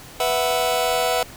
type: chord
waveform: sawtooth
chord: B suspended fourth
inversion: none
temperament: just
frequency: 493.9 / 658.5 / 740.8 Hz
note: B4 / E5 / F#5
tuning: 0 / -2 / +2 cents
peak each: -19 dBFS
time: 0.2-1.23 s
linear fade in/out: 2 ms
effects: pink hiss -41 dBFS RMS until 1.36 s